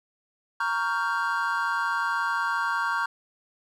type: chord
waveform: triangle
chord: G half-diminished seventh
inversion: first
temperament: equal with one note detuned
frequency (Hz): 932.3 / 1117.7 / 1396.9 / 1568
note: Bb5 / Db6 / F6 / G6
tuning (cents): 0 / +14 / 0 / 0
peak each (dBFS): -28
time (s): 0.6-3.06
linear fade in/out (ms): 5
effects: none